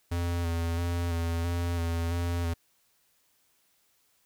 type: tone with vibrato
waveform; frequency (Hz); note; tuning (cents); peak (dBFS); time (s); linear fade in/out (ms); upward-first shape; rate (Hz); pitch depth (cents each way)
square; 85.1; F2; -44; -28; 0.11-2.54; 10; square; 1.5; 23
effects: white hiss -69 dBFS RMS until 4.25 s